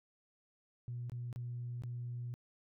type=tone with dropouts; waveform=sine; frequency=121.1 Hz; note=B2; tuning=34 cents flat; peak=-38 dBFS; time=0.88-2.34 s; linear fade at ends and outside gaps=0 ms; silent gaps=1.097-1.119 / 1.328-1.36 / 1.821-1.836 s; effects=tanh soft clip ceiling -34 dBFS